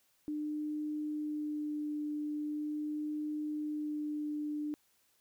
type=tone with vibrato; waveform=sine; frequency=300.1 Hz; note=D4; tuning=38 cents sharp; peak=-34 dBFS; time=0.28-4.74 s; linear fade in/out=0 ms; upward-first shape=sine; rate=0.41 Hz; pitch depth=10 cents each way; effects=white hiss -72 dBFS RMS until 5.2 s